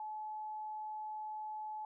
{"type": "tone", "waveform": "sine", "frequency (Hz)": 858, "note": "A5", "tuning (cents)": -44, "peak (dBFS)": -40, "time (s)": [0, 1.85], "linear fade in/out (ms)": 2, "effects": []}